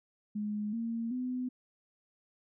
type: tone with pitch steps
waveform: sine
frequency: 209.5 / 229.8 / 252 Hz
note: G#3 / A#3 / B3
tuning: +15 / -25 / +35 cents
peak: -32 dBFS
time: 0.35-1.49 s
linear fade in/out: 10 ms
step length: 380 ms
effects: none